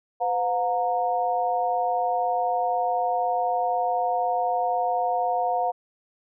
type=tone with amplitude modulation; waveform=sine; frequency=717 Hz; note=F5; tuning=45 cents sharp; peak=-17 dBFS; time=0.2-5.72 s; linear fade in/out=20 ms; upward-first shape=sine; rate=212 Hz; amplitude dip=95%; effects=none